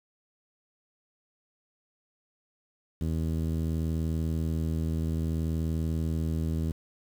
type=tone with low-pass filter; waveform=10% pulse; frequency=80.6 Hz; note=E2; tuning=38 cents flat; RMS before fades=-29 dBFS; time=3.01-6.72 s; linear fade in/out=5 ms; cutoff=200 Hz; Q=0.64; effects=8-bit